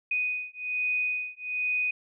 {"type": "beating tone pair", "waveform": "sine", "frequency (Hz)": [2489, 2490.2], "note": ["D#7", "D#7"], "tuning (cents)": [0, 1], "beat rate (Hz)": 1.2, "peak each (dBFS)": -30, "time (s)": [0.11, 1.91], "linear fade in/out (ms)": 5, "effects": []}